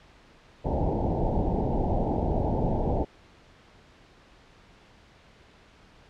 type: low-pass noise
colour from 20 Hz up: pink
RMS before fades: -26 dBFS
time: 0.64-3.05 s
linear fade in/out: 20 ms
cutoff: 900 Hz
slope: 96 dB/octave
effects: pink hiss -55 dBFS RMS until 6.09 s + low-pass 4000 Hz 12 dB/octave